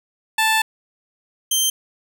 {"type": "tone pair in turn", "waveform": "15% pulse", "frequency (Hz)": [880, 3136], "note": ["A5", "G7"], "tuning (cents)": [0, 0], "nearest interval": "octave + minor seventh", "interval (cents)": 2200, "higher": "second", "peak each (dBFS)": -9, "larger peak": "neither", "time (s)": [[0.38, 0.62], [1.51, 1.7]], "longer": "first", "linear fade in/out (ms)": 5, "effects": []}